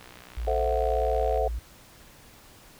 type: click train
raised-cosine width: 0.3 ms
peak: -30 dBFS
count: 85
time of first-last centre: 0.01-1.376 s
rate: 61.5 Hz
type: tone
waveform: sine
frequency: 57.3 Hz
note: A#1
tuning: 29 cents flat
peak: -28 dBFS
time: 0.37-1.59 s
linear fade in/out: 5 ms
type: chord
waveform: sine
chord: F# half-diminished seventh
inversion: first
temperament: equal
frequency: 440 / 523.3 / 659.3 / 740 Hz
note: A4 / C5 / E5 / F#5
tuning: 0 / 0 / 0 / 0 cents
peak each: -29 dBFS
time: 0.47-1.48 s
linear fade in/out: 5 ms
effects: pink hiss -52 dBFS RMS until 2.79 s